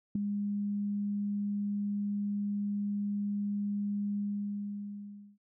sine tone with ADSR envelope, 203.9 Hz, G#3, 32 cents flat, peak -23 dBFS, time 0.15-5.38 s, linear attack 6 ms, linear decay 4 ms, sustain -7 dB, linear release 1200 ms, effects none

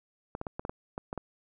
clicks, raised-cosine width 1 ms, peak -21 dBFS, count 9, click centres 0.351 / 0.414 / 0.468 / 0.595 / 0.651 / 0.695 / 0.979 / 1.129 / 1.177 s, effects none

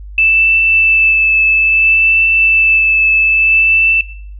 sine tone with vibrato, 2637 Hz, E7, in tune, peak -7 dBFS, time 0.18-4.01 s, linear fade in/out 2 ms, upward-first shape triangle, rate 0.6 Hz, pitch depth 15 cents each way, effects noise-tail reverb RT60 0.6 s tail -18 dB re dry + added 50 Hz sine -27 dBFS peak until 4.39 s

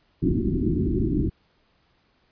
white low-pass noise, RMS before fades -23 dBFS, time 0.22-1.3 s, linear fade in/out 10 ms, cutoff 370 Hz, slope 96 dB/octave, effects pink hiss -65 dBFS RMS until 2.31 s + resampled to 11025 Hz

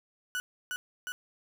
35% pulse tone with echo, 1480 Hz, F#6, in tune, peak -29 dBFS, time 0.35-0.4 s, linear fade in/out 0 ms, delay 360 ms, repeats 2, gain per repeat -2 dB, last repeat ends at 1.12 s, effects none

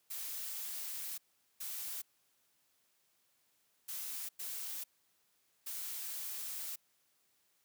blue noise bursts at uneven times, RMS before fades -42 dBFS, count 5, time 0.1-1.18 / 1.6-2.02 / 3.88-4.29 / 4.39-4.84 / 5.66-6.76 s, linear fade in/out 10 ms, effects white hiss -75 dBFS RMS until 7.64 s + high-pass 80 Hz 12 dB/octave

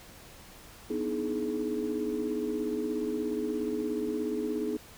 sine tone cluster, 246.6 / 299.6 / 316.5 / 423 Hz, B3 / D4 / D#4 / G#4, -2 / +35 / +30 / +32 cents, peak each -34 / -36 / -34 / -32 dBFS, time 0.9-4.77 s, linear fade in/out 5 ms, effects tanh soft clip ceiling -21 dBFS + pink hiss -51 dBFS RMS until 4.97 s

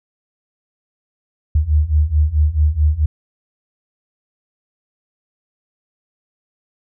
sine beating tone pair, 73.42 / 78.02 Hz, D2 / D#2, 0 / +5 cents, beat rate 4.6 Hz, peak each -16 / -14 dBFS, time 1.55-3.06 s, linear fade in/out 5 ms, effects none

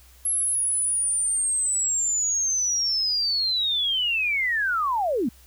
sine linear sweep, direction down, 11175 to 201.3 Hz, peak -21 dBFS, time 0.25-5.29 s, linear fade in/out 5 ms, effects added 63 Hz sine -51 dBFS peak until 5.46 s + white hiss -55 dBFS RMS until 5.46 s

